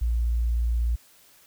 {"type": "tone", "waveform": "sine", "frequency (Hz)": 58.27, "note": "A#1", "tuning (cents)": 0, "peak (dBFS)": -21, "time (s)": [0.01, 0.96], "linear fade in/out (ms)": 10, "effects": ["white hiss -56 dBFS RMS until 1.46 s"]}